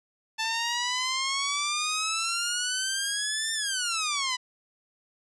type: exponential two-way sweep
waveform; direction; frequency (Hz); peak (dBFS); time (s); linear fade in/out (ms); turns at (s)
10% pulse; up then down; 880 to 1800 to 985; -18; 0.38-4.37; 20; 3.53
effects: resampled to 24000 Hz